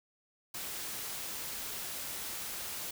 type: noise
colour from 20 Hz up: white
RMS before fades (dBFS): -40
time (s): 0.54-2.91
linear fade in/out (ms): 5
effects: none